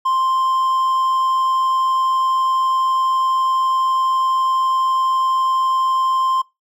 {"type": "tone", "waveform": "triangle", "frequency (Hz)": 1048, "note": "C6", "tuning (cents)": 2, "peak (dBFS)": -13, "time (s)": [0.05, 6.42], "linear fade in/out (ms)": 10, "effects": ["noise-tail reverb RT60 0.2 s tail -21 dB re dry"]}